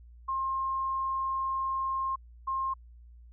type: tone pair in turn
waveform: sine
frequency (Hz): 1065 / 1065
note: C6 / C6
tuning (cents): +30 / +30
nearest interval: unison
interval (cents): 0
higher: neither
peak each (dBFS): -28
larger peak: neither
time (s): 0.28-2.16 / 2.47-2.74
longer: first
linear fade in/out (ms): 10
effects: added 59 Hz sine -49 dBFS peak until 3.32 s